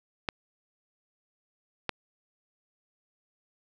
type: clicks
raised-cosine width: 0.3 ms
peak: -12 dBFS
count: 2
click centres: 0.288 / 1.893 s
effects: none